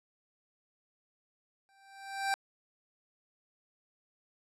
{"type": "tone with exponential growth", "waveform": "25% pulse", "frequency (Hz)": 784, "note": "G5", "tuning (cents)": 0, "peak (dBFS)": -23, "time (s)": [1.69, 2.34], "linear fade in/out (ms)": 0, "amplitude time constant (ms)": 140, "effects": ["low-pass 10000 Hz 12 dB/octave"]}